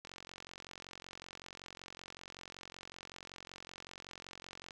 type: click train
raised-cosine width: 0.2 ms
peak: -30 dBFS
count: 212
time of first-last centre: 0.05-4.708 s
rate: 45.3 Hz
effects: none